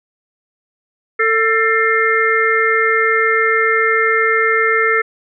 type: harmonic tone with a mistuned harmonic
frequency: 446.7 Hz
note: A4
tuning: 26 cents sharp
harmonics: 1 / 3 / 4 / 5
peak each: -17 / -17 / -17 / -17 dBFS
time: 1.19-5.02 s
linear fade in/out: 10 ms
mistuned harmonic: 5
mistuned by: -95 cents
effects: none